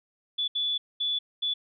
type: tone bursts at uneven times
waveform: sine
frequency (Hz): 3450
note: A7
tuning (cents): -35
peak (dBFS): -25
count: 4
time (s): 0.38-0.48 / 0.55-0.78 / 1-1.19 / 1.42-1.54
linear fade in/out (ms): 10
effects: none